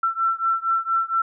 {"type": "beating tone pair", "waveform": "sine", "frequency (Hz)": [1342, 1346.3], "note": ["E6", "E6"], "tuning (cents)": [31, 36], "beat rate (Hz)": 4.3, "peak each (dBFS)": [-22, -23], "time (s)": [0.03, 1.22], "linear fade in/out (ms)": 5, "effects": []}